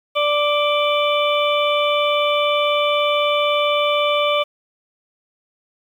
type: harmonic tone with a mistuned harmonic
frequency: 587.3 Hz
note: D5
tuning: in tune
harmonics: 1 / 2 / 4 / 5 / 6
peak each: -18 / -21 / -24 / -25 / -26 dBFS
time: 0.15-4.44 s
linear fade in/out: 20 ms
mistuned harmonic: 5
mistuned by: +34 cents
effects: 8-bit